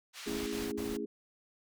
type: band-pass noise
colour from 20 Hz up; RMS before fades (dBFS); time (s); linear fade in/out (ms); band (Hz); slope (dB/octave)
white; -46; 0.13-0.69; 50; 1200 to 5100; 12
type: chord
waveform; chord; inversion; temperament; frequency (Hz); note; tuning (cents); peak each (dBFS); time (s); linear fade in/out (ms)
sine; A major seventh; none; just; 220 / 275 / 330 / 412.5; A3 / C#4 / E4 / G#4; 0 / -14 / +2 / -12; -41 / -40 / -41 / -38; 0.26-1.06; 10
type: noise bursts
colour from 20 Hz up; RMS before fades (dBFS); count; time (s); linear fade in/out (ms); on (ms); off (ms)
pink; -44; 3; 0.27-0.972; 10; 200; 51
effects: none